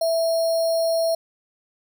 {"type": "tone with sample-and-hold", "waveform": "sine", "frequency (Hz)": 659.3, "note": "E5", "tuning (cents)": 0, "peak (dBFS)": -18, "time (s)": [0.01, 1.15], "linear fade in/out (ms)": 5, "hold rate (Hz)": 4900, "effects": []}